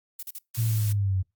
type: noise bursts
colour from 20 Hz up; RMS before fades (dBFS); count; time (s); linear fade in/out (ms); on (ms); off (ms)
violet; -36; 3; 0.19-0.387; 5; 39; 40
type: noise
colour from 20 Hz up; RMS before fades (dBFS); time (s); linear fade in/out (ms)
blue; -36; 0.54-0.93; 10
type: linear sweep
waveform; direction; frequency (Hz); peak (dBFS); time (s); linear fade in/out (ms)
sine; down; 116.1 to 92.1; -22; 0.57-1.23; 20
effects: noise-tail reverb RT60 0.2 s tail -25 dB re dry + Opus 48 kbps